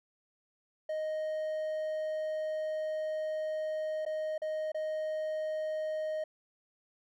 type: tone with dropouts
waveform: triangle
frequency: 622.3 Hz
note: D#5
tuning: in tune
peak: -30 dBFS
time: 0.89-6.24 s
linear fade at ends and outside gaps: 5 ms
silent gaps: 4.052-4.062 / 4.38-4.418 / 4.719-4.745 s
effects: none